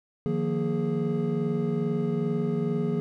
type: tone cluster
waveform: triangle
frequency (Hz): 153.5 / 175.9 / 233.8 / 416.8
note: D#3 / F3 / A#3 / G#4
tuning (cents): -23 / +13 / +5 / +6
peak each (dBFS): -28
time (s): 0.26-3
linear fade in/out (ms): 0
effects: none